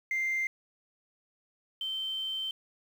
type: tone pair in turn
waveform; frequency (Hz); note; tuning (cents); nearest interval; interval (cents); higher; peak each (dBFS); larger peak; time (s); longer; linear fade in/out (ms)
sine; 2093 / 3106; C7 / G7; 0 / -17; perfect fifth; 683; second; -26 / -31; first; 0.11-0.47 / 1.81-2.51; second; 2
effects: tanh soft clip ceiling -25 dBFS + 9-bit